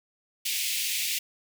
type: high-pass noise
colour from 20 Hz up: pink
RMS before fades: -29 dBFS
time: 0.45-1.19 s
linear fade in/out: 10 ms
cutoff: 2200 Hz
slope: 48 dB/octave
effects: none